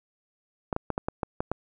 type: clicks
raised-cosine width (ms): 1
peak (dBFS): -13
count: 8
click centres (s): 0.728 / 0.764 / 0.903 / 0.979 / 1.085 / 1.232 / 1.405 / 1.516
effects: none